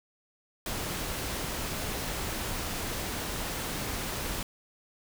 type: noise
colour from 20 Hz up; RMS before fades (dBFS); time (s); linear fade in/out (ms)
pink; -34; 0.66-4.43; 2
effects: none